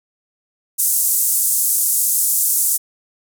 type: band-pass noise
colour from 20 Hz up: white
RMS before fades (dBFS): -17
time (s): 0.78-2.78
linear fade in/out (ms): 20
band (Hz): 7500 to 14000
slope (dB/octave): 24
effects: none